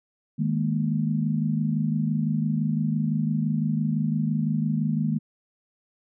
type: chord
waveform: sine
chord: D# suspended fourth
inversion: none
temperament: just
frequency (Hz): 155.56 / 207.4 / 233.3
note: D#3 / G#3 / A#3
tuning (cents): 0 / -2 / +2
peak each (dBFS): -25 / -27 / -27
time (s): 0.38-5.19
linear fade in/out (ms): 20
effects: none